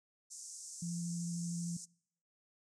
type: band-pass noise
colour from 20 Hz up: pink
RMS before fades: -49 dBFS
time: 0.3-1.86 s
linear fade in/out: 20 ms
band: 5800 to 8800 Hz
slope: 48 dB/octave
type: tone with vibrato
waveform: sine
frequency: 171.5 Hz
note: F3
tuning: 31 cents flat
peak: -37 dBFS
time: 0.82-1.77 s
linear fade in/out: 5 ms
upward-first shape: sine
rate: 13 Hz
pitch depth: 10 cents each way
effects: noise-tail reverb RT60 0.7 s tail -26 dB re dry